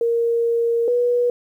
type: tone pair in turn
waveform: sine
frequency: 466.2 / 485.4 Hz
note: A#4 / B4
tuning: 0 / -30 cents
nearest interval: minor second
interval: 70 cents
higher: second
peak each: -16 / -15 dBFS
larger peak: second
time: 0.01-0.88 / 0.88-1.3 s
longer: first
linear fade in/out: 2 ms
effects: 9-bit